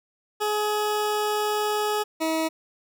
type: tone pair in turn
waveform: 20% pulse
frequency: 421.5 / 320.4 Hz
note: G#4 / E4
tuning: +26 / -49 cents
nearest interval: perfect fourth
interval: 475 cents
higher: first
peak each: -18 dBFS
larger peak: neither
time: 0.4-2.04 / 2.2-2.49 s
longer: first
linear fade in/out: 20 ms
effects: none